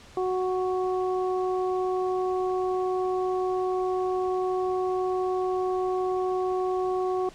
harmonic tone, 370 Hz, F#4, in tune, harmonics 1 / 2 / 3, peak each -25 / -31 / -35 dBFS, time 0.17-7.29 s, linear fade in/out 2 ms, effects pink hiss -50 dBFS RMS until 7.34 s + low-pass 7000 Hz 12 dB/octave

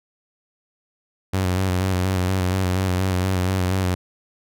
sawtooth tone with vibrato, 92.9 Hz, F#2, 7 cents sharp, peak -15 dBFS, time 1.33-3.95 s, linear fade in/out 10 ms, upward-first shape square, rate 4.2 Hz, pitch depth 37 cents each way, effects none

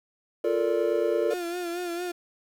triangle chord, Bb major seventh, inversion second, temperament just, 349.6 / 437 / 466.2 / 582.7 Hz, F4 / A4 / Bb4 / D5, +2 / -12 / 0 / -14 cents, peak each -26 dBFS, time 0.44-1.34 s, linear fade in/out 5 ms
35% pulse tone with vibrato, 349.2 Hz, F4, in tune, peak -28 dBFS, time 1.3-2.12 s, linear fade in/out 10 ms, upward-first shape sine, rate 4.4 Hz, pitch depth 51 cents each way
effects 9-bit

